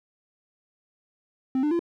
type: tone with pitch steps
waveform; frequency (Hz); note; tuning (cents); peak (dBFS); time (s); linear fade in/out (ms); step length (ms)
triangle; 261.6 / 298.8 / 341.2; C4 / D4 / F4; 0 / +30 / -40; -19; 1.55-1.793; 2; 81
effects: none